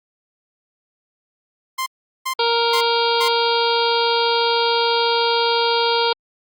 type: tone bursts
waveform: sawtooth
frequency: 1046.5 Hz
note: C6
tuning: in tune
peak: -17 dBFS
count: 4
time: 1.78-3.286 s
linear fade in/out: 10 ms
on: 84 ms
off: 390 ms
type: harmonic tone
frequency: 466.2 Hz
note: A#4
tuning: in tune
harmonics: 1 / 2 / 3 / 5 / 6 / 7 / 8 / 9 / 10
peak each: -20 / -20 / -26 / -30 / -31 / -26 / -27 / -28 / -27 dBFS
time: 2.39-6.13 s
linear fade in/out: 5 ms
effects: Opus 48 kbps